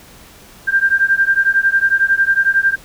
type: beating tone pair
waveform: sine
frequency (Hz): 1582 / 1593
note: G6 / G6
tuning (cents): +15 / +27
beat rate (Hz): 11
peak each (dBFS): -14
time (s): 0.67-2.76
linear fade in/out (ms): 20
effects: pink hiss -42 dBFS RMS until 2.84 s